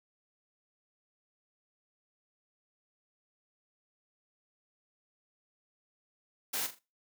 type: noise with echo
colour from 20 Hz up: white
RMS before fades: -34 dBFS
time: 6.53-6.67 s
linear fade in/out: 10 ms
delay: 41 ms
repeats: 3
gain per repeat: -10 dB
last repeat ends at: 6.793 s
effects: noise-tail reverb RT60 0.3 s tail -23 dB re dry + high-pass 200 Hz 12 dB/octave